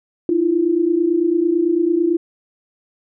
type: tone pair together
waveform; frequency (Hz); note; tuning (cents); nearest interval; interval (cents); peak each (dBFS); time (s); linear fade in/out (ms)
sine; 314.6 / 343.6; D#4 / F4; +19 / -28; major second; 153; -19 / -15; 0.29-2.17; 2
effects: none